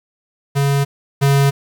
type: tone pair in turn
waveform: square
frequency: 140 / 139.35 Hz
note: C#3 / C#3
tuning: +18 / +9 cents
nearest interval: unison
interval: 9 cents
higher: first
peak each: -14 / -11 dBFS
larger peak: second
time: 0.55-0.85 / 1.21-1.51 s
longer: neither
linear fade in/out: 20 ms
effects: 7-bit